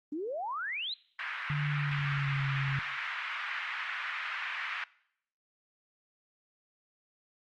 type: exponential sweep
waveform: sine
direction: up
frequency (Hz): 280.9 to 4185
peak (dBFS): -33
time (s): 0.12-0.94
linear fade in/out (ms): 5
type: band-pass noise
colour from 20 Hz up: white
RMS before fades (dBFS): -37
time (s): 1.19-4.84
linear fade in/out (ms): 2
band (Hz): 1200 to 2300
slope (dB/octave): 24
type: tone with pitch glide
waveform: sine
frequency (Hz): 146.83 to 137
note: D3 to C#3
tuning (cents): 0 to -20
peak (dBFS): -29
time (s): 1.5-2.79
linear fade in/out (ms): 0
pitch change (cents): -120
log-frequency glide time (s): 1.7-2.49
effects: noise-tail reverb RT60 0.7 s tail -22 dB re dry + Opus 32 kbps